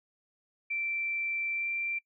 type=tone with pitch glide; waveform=sine; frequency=2343 to 2357 Hz; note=D7 to D7; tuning=-5 to +6 cents; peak=-30 dBFS; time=0.7-1.99 s; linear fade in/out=10 ms; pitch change=+11 cents; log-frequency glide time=1.53-1.68 s; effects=noise-tail reverb RT60 0.1 s tail -25 dB re dry